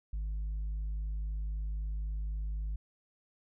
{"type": "tone", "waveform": "sine", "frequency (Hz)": 51.91, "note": "G#1", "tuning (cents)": 0, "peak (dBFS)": -30, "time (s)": [0.13, 2.76], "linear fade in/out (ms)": 5, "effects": ["tanh soft clip ceiling -32 dBFS"]}